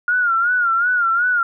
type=tone with vibrato; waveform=sine; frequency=1415 Hz; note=F6; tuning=22 cents sharp; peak=-14 dBFS; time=0.08-1.43 s; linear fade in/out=2 ms; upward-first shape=sine; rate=2.7 Hz; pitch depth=94 cents each way; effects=none